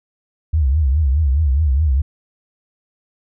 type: tone with vibrato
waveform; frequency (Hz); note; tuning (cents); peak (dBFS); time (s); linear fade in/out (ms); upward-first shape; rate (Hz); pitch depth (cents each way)
sine; 72; D2; -34; -12; 0.53-2.02; 10; triangle; 4.8; 240
effects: none